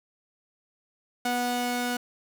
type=tone pair together; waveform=sawtooth; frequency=244.9 / 734 Hz; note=B3 / F#5; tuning=-14 / -14 cents; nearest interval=octave + perfect fifth; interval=1900 cents; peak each=-25 dBFS; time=1.25-1.97 s; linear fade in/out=5 ms; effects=none